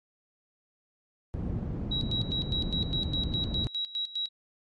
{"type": "low-pass noise", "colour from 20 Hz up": "white", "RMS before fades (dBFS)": -32, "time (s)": [1.34, 3.67], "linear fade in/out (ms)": 0, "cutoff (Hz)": 160, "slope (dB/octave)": 12}
{"type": "tone with tremolo", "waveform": "sine", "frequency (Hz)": 3870, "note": "B7", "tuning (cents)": -36, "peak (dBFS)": -28, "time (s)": [1.91, 4.29], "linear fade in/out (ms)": 10, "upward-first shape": "square", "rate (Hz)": 4.9, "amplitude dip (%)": 80}
{"effects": ["MP3 48 kbps"]}